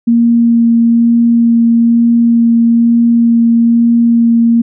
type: tone with vibrato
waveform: sine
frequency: 233.1 Hz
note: A#3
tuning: in tune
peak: -5 dBFS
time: 0.07-4.62 s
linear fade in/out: 10 ms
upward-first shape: sine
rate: 1.1 Hz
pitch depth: 9 cents each way
effects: none